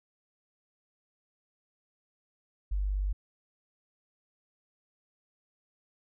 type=tone; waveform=sine; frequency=49 Hz; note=G1; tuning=in tune; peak=-27 dBFS; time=2.71-3.13 s; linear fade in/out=10 ms; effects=none